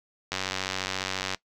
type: click train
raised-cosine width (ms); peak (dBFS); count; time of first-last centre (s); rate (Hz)
0.2; -11; 98; 0.32-1.346; 94.5
effects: noise-tail reverb RT60 0.1 s tail -21 dB re dry